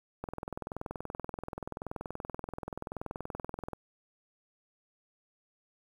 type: click train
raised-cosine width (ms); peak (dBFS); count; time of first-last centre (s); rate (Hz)
1; -23; 74; 0.24-3.733; 20.9
effects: 9-bit